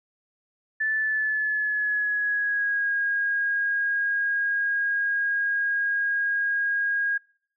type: tone with pitch glide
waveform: sine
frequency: 1751 to 1633.7 Hz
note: A6 to G#6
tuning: -9 to -29 cents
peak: -22 dBFS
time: 0.8-7.18 s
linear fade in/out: 10 ms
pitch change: -120 cents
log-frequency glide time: 0.96-2.93 s
effects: noise-tail reverb RT60 0.6 s tail -26 dB re dry